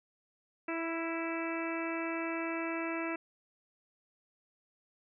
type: harmonic tone with a mistuned harmonic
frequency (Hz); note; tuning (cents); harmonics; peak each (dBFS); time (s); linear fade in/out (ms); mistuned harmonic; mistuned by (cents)
329.6; E4; 0; 1 / 2 / 3 / 4 / 5 / 6 / 7 / 8; -36 / -41 / -44 / -43 / -46 / -45 / -44 / -44; 0.68-3.16; 5; 4; +19
effects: none